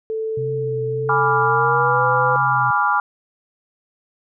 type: tone with pitch glide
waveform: sine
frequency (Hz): 441.2 to 503.9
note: A4 to B4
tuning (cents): +5 to +35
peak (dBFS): -21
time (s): 0.1-2.36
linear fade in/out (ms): 0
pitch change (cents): +230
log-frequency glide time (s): 1.4-2.05
type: tone with vibrato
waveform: sine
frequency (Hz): 129.8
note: C3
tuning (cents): -13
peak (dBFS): -25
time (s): 0.37-2.71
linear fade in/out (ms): 5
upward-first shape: triangle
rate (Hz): 1.6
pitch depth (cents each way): 54
type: chord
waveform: sine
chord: G# diminished seventh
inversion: none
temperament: equal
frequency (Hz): 830.6 / 987.8 / 1174.7 / 1396.9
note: G#5 / B5 / D6 / F6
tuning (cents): 0 / 0 / 0 / 0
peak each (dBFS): -21 / -21 / -20 / -20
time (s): 1.09-3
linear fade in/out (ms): 2
effects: none